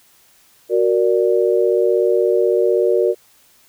sine chord, Gb augmented, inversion none, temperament equal, 370 / 466.2 / 587.3 Hz, Gb4 / Bb4 / D5, 0 / 0 / 0 cents, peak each -16 / -16 / -20 dBFS, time 0.69-3.15 s, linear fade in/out 50 ms, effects white hiss -53 dBFS RMS until 3.68 s

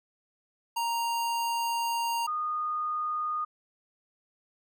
square / sine tone pair in turn, 932.3 / 1229.1 Hz, A#5 / D#6, 0 / -22 cents, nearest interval perfect fourth, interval 478 cents, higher second, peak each -28 dBFS, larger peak neither, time 0.76-2.27 / 2.27-3.45 s, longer first, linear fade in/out 10 ms, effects none

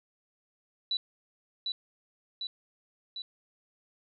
sine tone with echo, 3951 Hz, B7, in tune, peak -27 dBFS, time 0.91-0.97 s, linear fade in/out 2 ms, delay 750 ms, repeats 3, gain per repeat -3 dB, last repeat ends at 3.22 s, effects none

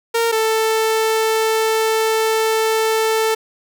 sawtooth tone pair in turn, 461.3 / 442.3 Hz, A#4 / A4, -18 / +9 cents, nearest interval minor second, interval 73 cents, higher first, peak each -11 dBFS, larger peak neither, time 0.14-0.32 / 0.32-3.35 s, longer second, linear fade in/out 10 ms, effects none

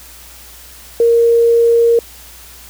sine tone, 466.2 Hz, A#4, in tune, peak -7 dBFS, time 1-1.99 s, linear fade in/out 2 ms, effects added 60 Hz sine -42 dBFS peak until 2.69 s + white hiss -38 dBFS RMS until 2.69 s

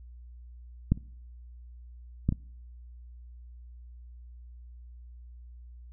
clicks, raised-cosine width 5 ms, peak -9 / -30 / -11 / -17 dBFS, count 4, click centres 0.92 / 0.975 / 2.29 / 2.324 s, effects noise-tail reverb RT60 0.7 s tail -26 dB re dry + added 60 Hz sine -45 dBFS peak until 5.92 s

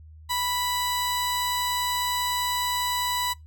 sawtooth tone pair together, 986.5 / 1973 Hz, B5 / B6, -2 / -2 cents, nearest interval octave, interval 1200 cents, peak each -22 / -23 dBFS, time 0.29-3.34 s, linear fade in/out 20 ms, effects noise-tail reverb RT60 0.2 s tail -23 dB re dry + added 78 Hz sine -44 dBFS peak until 3.46 s

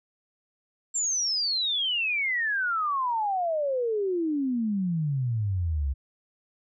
sine exponential sweep, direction down, 7480 to 65 Hz, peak -24 dBFS, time 0.94-5.94 s, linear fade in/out 20 ms, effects none

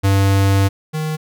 square tone pair in turn, 98 / 155.57 Hz, G2 / D#3, 0 / 0 cents, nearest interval minor sixth, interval 800 cents, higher second, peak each -12 / -20 dBFS, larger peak first, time 0.03-0.69 / 0.93-1.17 s, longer first, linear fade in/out 20 ms, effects none

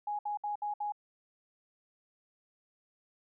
sine tone bursts, 830.6 Hz, G#5, in tune, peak -32 dBFS, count 5, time 0.07-0.922 s, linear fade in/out 5 ms, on 120 ms, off 63 ms, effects none

